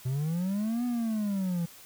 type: linear two-way sweep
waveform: triangle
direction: up then down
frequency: 123.5 to 247.2 to 165.8 Hz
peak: -25 dBFS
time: 0.05-1.66 s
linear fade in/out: 10 ms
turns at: 0.85 s
effects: white hiss -51 dBFS RMS until 1.85 s